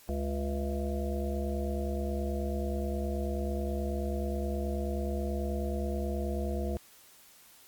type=harmonic tone with a mistuned harmonic; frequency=70.1 Hz; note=C#2; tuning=20 cents sharp; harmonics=1 / 3 / 5 / 7 / 9 / 10; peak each=-32 / -37 / -39 / -40 / -42 / -42 dBFS; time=0.09-6.77 s; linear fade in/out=0 ms; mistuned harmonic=10; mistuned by=-52 cents; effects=white hiss -57 dBFS RMS until 7.67 s + Opus 48 kbps